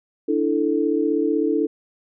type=chord; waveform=sine; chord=D suspended second; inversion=none; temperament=equal; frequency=293.7 / 329.6 / 440 Hz; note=D4 / E4 / A4; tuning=0 / 0 / 0 cents; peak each=-22 dBFS; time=0.28-1.67 s; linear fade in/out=10 ms; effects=none